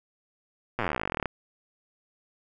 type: slowing click train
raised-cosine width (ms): 0.5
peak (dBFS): -13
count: 29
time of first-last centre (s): 0.79-1.257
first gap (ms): 8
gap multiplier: 1.05
effects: none